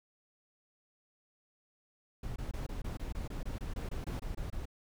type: noise bursts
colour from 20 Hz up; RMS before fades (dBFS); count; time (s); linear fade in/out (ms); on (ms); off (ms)
brown; -38; 16; 2.23-4.655; 5; 130; 23
effects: none